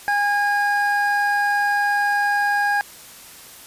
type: tone pair together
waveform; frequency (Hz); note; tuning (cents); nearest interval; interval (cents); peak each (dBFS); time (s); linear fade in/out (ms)
triangle; 817.5 / 1635; G#5 / G#6; -28 / -28; octave; 1200; -18; 0.08-2.81; 0
effects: white hiss -42 dBFS RMS until 3.66 s + resampled to 32000 Hz